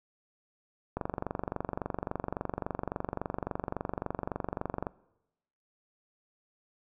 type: click train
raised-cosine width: 1 ms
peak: -18 dBFS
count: 93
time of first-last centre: 0.97-4.868 s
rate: 23.6 Hz
effects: noise-tail reverb RT60 0.9 s tail -21 dB re dry